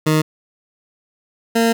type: tone pair in turn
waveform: 20% pulse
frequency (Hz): 155.56 / 229.2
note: D#3 / A#3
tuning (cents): 0 / -29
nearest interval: perfect fifth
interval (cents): 671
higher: second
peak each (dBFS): -8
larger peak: neither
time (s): 0.06-0.22 / 1.55-1.73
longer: second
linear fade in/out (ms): 10
effects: none